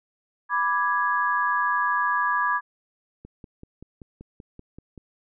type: chord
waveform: sine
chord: G# diminished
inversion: first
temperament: equal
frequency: 987.8 / 1174.7 / 1661.2 Hz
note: B5 / D6 / G#6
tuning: 0 / 0 / 0 cents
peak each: -25 dBFS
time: 0.49-2.61 s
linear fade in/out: 50 ms
type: click train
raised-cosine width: 3 ms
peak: -29 dBFS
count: 10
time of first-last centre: 3.25-4.977 s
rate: 5.21 Hz
effects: none